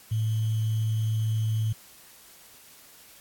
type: tone with sample-and-hold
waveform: sine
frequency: 110 Hz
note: A2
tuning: in tune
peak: -23 dBFS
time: 0.11-1.73 s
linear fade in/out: 10 ms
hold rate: 3150 Hz
effects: white hiss -52 dBFS RMS until 3.2 s + AAC 64 kbps